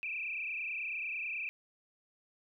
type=tone with frequency modulation; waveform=sine; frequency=2496 Hz; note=D#7; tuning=5 cents sharp; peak=-35 dBFS; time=0.03-1.49 s; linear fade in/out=0 ms; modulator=29.1 Hz; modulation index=5.4; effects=none